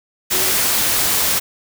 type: tone in noise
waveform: sine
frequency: 373.7 Hz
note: F#4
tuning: 17 cents sharp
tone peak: -28 dBFS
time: 0.32-0.52 s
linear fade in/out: 20 ms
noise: white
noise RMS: -17 dBFS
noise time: 0.3-1.4 s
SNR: -14 dB
effects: none